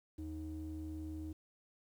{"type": "ring-modulated tone", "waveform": "triangle", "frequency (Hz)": 116.54, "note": "A#2", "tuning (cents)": 0, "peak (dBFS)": -35, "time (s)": [0.18, 1.33], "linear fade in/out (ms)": 10, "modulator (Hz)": 196, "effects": ["tanh soft clip ceiling -34 dBFS", "11-bit"]}